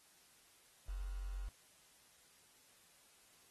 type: tone with quantisation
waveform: sine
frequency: 46.25 Hz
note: F#1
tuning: in tune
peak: -40 dBFS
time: 0.88-1.49 s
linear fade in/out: 10 ms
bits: 10
effects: white hiss -67 dBFS RMS until 3.5 s + AAC 32 kbps